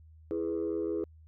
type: chord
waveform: sine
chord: E major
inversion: none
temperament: equal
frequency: 329.6 / 415.3 / 493.9 Hz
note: E4 / G#4 / B4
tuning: 0 / 0 / 0 cents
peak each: -32 / -32 / -37 dBFS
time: 0.31-1.04 s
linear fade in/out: 0 ms
effects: tanh soft clip ceiling -24 dBFS + added 79 Hz sine -52 dBFS peak until 1.27 s